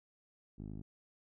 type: tone with low-pass filter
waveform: 10% pulse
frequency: 51.91 Hz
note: G#1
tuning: in tune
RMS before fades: -45 dBFS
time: 0.58-0.82 s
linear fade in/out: 10 ms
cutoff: 280 Hz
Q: 0.99
effects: none